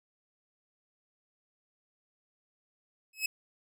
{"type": "tone with exponential growth", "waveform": "sawtooth", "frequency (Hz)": 2572, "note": "E7", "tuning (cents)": -43, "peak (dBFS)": -22, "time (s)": [3.13, 3.26], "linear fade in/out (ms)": 5, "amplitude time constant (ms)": 28, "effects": []}